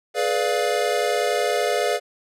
square chord, G# diminished seventh, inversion none, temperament equal with one note detuned, 423.5 / 493.9 / 587.3 / 698.5 Hz, G#4 / B4 / D5 / F5, +34 / 0 / 0 / 0 cents, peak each -26 dBFS, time 0.14-2 s, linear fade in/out 50 ms, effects low-pass 11000 Hz 12 dB/octave

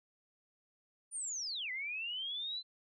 sine linear two-way sweep, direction down then up, 9397 to 1975.5 to 4082 Hz, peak -37 dBFS, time 1.11-2.63 s, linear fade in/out 50 ms, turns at 1.71 s, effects none

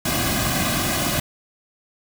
pink noise with comb filter, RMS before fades -22 dBFS, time 0.05-1.2 s, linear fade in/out 5 ms, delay 2.2 ms, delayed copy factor -1, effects none

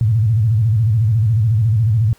sine tone with vibrato, 110.5 Hz, A2, 8 cents sharp, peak -11 dBFS, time 0.01-2.13 s, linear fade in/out 0 ms, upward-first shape square, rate 14 Hz, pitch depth 120 cents each way, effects pink hiss -51 dBFS RMS until 2.18 s

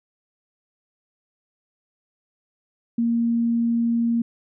sine tone, 233.1 Hz, A#3, in tune, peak -18 dBFS, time 2.98-4.22 s, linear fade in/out 5 ms, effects none

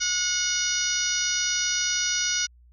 harmonic tone with a mistuned harmonic, 727 Hz, F#5, 31 cents flat, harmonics 2 / 3 / 4 / 5 / 6 / 7 / 8 / 9, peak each -31 / -34 / -33 / -34 / -34 / -32 / -26 / -36 dBFS, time 0-2.47 s, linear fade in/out 20 ms, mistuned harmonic 7, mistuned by -33 cents, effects added 60 Hz sine -51 dBFS peak until 2.72 s

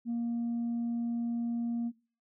sine tone, 235 Hz, A#3, 14 cents sharp, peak -28 dBFS, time 0.05-1.92 s, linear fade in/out 50 ms, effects noise-tail reverb RT60 0.4 s tail -22 dB re dry + tanh soft clip ceiling -28 dBFS

